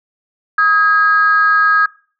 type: tone pair together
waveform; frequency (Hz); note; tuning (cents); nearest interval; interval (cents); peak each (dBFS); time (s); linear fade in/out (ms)
sine; 1263.2 / 1635; D#6 / G#6; +26 / -28; major third; 446; -11; 0.58-1.86; 5
effects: noise-tail reverb RT60 0.4 s tail -20 dB re dry + tanh soft clip ceiling -2 dBFS